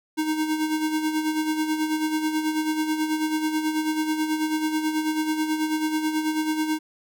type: tone with tremolo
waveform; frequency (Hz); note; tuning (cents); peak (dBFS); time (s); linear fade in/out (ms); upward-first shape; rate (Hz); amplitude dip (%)
square; 311.1; D#4; 0; -21; 0.17-6.79; 20; sine; 9.2; 55
effects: none